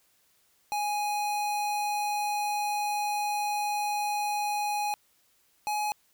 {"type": "tone pair in turn", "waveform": "square", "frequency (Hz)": [830.6, 839.8], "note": ["G#5", "G#5"], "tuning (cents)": [0, 19], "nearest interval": "unison", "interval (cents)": 19, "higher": "second", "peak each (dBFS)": -28, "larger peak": "neither", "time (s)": [[0.72, 4.94], [5.67, 5.92]], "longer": "first", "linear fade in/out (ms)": 0, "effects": ["white hiss -67 dBFS RMS until 6.13 s"]}